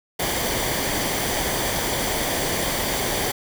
pink noise with comb filter, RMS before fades -24 dBFS, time 0.19-3.32 s, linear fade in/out 10 ms, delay 0.75 ms, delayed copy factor -0.5, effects none

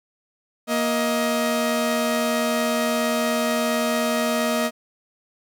sawtooth tone pair together, 235.7 / 630 Hz, A#3 / D#5, +19 / +21 cents, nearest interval octave + perfect fourth, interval 1702 cents, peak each -19 dBFS, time 0.67-4.71 s, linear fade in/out 50 ms, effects none

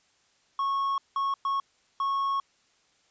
triangle tone bursts at uneven times, 1100 Hz, C#6, 14 cents flat, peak -23 dBFS, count 4, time 0.59-0.98 / 1.16-1.34 / 1.45-1.6 / 2-2.4 s, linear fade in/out 2 ms, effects white hiss -66 dBFS RMS until 3.1 s + resampled to 16000 Hz

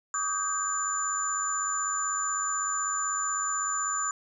sine tone cluster, 1155 / 1251 / 1582 / 7030 Hz, D6 / D#6 / G6 / A8, -29 / +9 / +15 / -2 cents, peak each -33 / -33 / -37 / -30 dBFS, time 0.14-4.11 s, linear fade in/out 2 ms, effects none

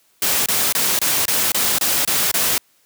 white noise bursts, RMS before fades -18 dBFS, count 9, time 0.22-2.58 s, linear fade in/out 2 ms, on 240 ms, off 25 ms, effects white hiss -59 dBFS RMS until 2.85 s + high-pass 100 Hz 12 dB/octave

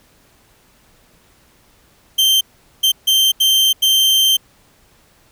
40% pulse tone bursts at uneven times, 3136 Hz, G7, in tune, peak -10 dBFS, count 5, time 2.18-2.41 / 2.83-2.92 / 3.07-3.32 / 3.4-3.73 / 3.82-4.37 s, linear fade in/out 10 ms, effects pink hiss -53 dBFS RMS until 5.31 s

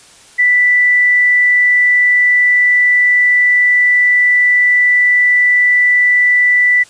sine tone, 1975.5 Hz, B6, in tune, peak -7 dBFS, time 0.38-6.84 s, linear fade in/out 20 ms, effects white hiss -42 dBFS RMS until 6.89 s + resampled to 22050 Hz

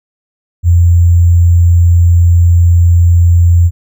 sine tone with sample-and-hold, 86.1 Hz, F2, 24 cents flat, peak -3 dBFS, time 0.63-3.71 s, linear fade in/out 50 ms, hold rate 7350 Hz, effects none

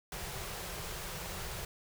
pink band-stop noise, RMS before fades -41 dBFS, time 0.12-1.65 s, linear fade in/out 2 ms, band 200 to 330 Hz, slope 96 dB/octave, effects none

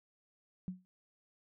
sine tone with exponential decay, 183.8 Hz, F#3, 11 cents flat, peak -33 dBFS, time 0.68-0.85 s, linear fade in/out 0 ms, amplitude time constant 36 ms, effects none

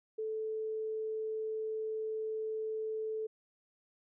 sine tone, 437.4 Hz, A4, 10 cents flat, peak -34 dBFS, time 0.18-3.27 s, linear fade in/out 10 ms, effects none

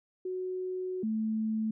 sine tone pair in turn, 369.4 / 219.1 Hz, F#4 / A3, -3 / -7 cents, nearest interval major sixth, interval 904 cents, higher first, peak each -32 / -28 dBFS, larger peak second, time 0.25-1.03 / 1.03-1.71 s, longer first, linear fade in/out 5 ms, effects none

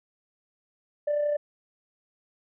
sine tone with amplitude modulation, 589 Hz, D5, 5 cents sharp, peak -20 dBFS, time 1.07-1.37 s, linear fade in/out 10 ms, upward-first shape sine, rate 32.2 Hz, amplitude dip 40%, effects tanh soft clip ceiling -20 dBFS

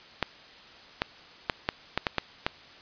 clicks, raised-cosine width 0.3 ms, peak -8 dBFS, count 8, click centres 0.227 / 1.019 / 1.498 / 1.689 / 1.976 / 2.068 / 2.183 / 2.465 s, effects white hiss -50 dBFS RMS until 2.81 s + resampled to 11025 Hz

